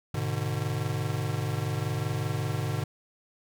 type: chord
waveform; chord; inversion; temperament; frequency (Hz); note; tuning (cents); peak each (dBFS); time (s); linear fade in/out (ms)
square; G# diminished; none; just; 103.83 / 124.59 / 149.51; G#2 / B2 / D3; 0 / +16 / +31; -33; 0.14-2.84; 5
effects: none